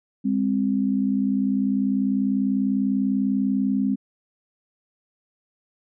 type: tone pair together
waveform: sine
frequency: 202.7 / 262.8 Hz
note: G#3 / C4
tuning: -42 / +8 cents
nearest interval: major third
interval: 450 cents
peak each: -22 dBFS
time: 0.24-3.96 s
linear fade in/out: 20 ms
effects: none